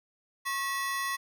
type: ring-modulated tone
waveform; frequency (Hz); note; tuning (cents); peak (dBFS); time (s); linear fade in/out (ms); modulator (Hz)
40% pulse; 1512; F#6; +37; -26; 0.45-1.17; 20; 419
effects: none